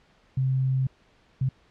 sine tone bursts at uneven times, 131.6 Hz, C3, 10 cents sharp, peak -21 dBFS, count 2, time 0.37-0.87 / 1.41-1.49 s, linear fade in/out 5 ms, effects pink hiss -61 dBFS RMS until 1.7 s + low-pass 4000 Hz 12 dB/octave

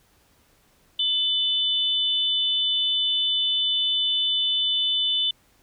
sine tone pair together, 2999 / 3540 Hz, F#7 / A7, +23 / +10 cents, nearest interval minor third, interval 287 cents, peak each -23 dBFS, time 0.99-5.31 s, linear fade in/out 5 ms, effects pink hiss -61 dBFS RMS until 5.62 s

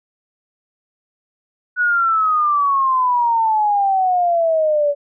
sine exponential sweep, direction down, 1480 to 569 Hz, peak -13 dBFS, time 1.76-4.95 s, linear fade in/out 50 ms, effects none

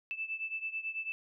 sine beating tone pair, 2634 / 2643.1 Hz, E7 / E7, -2 / +4 cents, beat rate 9.1 Hz, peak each -37 / -40 dBFS, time 0.11-1.12 s, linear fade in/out 0 ms, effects none

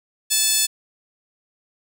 15% pulse tone with high-pass filter, 872 Hz, A5, 16 cents flat, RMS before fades -19 dBFS, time 0.3-0.67 s, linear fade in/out 20 ms, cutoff 5700 Hz, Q 2.6, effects none

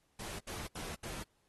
pink noise bursts, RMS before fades -44 dBFS, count 4, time 0.19-1.23 s, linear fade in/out 5 ms, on 200 ms, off 80 ms, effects pink hiss -75 dBFS RMS until 1.48 s + AAC 32 kbps

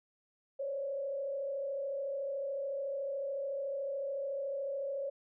sine tone with frequency modulation, 553 Hz, C#5, 4 cents flat, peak -34 dBFS, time 0.59-5.1 s, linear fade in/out 10 ms, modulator 33.8 Hz, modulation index 0.66, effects none

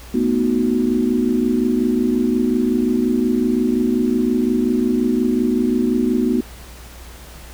sine chord, B dominant seventh, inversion third, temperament equal with one note detuned, 221.3 / 246.9 / 311.1 / 370 Hz, A3 / B3 / D#4 / F#4, +10 / 0 / 0 / 0 cents, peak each -22 / -17 / -23 / -22 dBFS, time 0.14-6.41 s, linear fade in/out 5 ms, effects added 60 Hz sine -38 dBFS peak until 7.53 s + pink hiss -41 dBFS RMS until 7.53 s

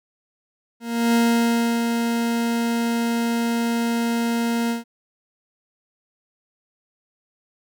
40% pulse tone with ADSR envelope, 233.1 Hz, A#3, in tune, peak -14 dBFS, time 0.8-4.84 s, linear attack 340 ms, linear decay 670 ms, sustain -5 dB, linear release 140 ms, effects none

